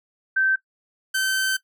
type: tone pair in turn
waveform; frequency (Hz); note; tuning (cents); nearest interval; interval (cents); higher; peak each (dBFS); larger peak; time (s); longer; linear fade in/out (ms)
sine / sawtooth; 1551 / 1542.9; G6 / G6; -19 / -28; unison; 9; first; -17; neither; 0.36-0.56 / 1.14-1.57; second; 10
effects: noise-tail reverb RT60 0.1 s tail -18 dB re dry